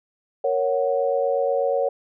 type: chord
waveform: sine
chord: F# major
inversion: first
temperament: equal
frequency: 466.2 / 554.4 / 740 Hz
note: A#4 / C#5 / F#5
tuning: 0 / 0 / 0 cents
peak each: -24 / -21 / -27 dBFS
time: 0.44-1.89 s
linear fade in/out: 5 ms
effects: none